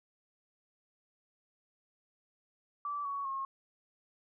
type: tone with pitch steps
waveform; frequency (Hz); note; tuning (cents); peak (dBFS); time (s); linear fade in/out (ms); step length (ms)
sine; 1160 / 1119.8 / 1081.1; D6 / C#6 / C#6; -22 / +17 / -44; -34; 2.85-3.45; 2; 200
effects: none